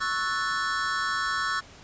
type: chord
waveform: square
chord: F# minor seventh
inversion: second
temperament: equal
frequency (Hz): 1108.7 / 1318.5 / 1480 / 1760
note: C#6 / E6 / F#6 / A6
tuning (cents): 0 / 0 / 0 / 0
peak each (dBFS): -32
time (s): 0-1.61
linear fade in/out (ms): 20
effects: pink hiss -49 dBFS RMS until 1.83 s + resampled to 16000 Hz